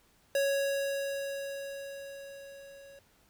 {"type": "tone with level ramp", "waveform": "square", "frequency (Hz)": 554.4, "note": "C#5", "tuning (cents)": 0, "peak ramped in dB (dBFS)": [-26, -51], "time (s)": [0.35, 2.99], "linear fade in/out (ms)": 2, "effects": ["pink hiss -66 dBFS RMS until 3.29 s"]}